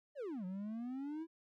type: exponential two-way sweep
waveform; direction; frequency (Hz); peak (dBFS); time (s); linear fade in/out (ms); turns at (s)
triangle; down then up; 621 to 179.5 to 333.8; -38; 0.15-1.27; 50; 0.45
effects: none